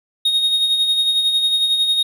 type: tone with tremolo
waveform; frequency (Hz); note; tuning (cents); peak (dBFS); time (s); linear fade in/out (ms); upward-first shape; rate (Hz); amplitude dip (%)
triangle; 3729; A#7; 0; -11; 0.25-2.03; 5; sine; 11; 45
effects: none